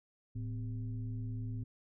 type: tone with frequency modulation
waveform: sine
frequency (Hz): 111.4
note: A2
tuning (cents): +22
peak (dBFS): -36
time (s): 0.35-1.64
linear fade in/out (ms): 10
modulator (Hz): 143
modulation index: 0.63
effects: none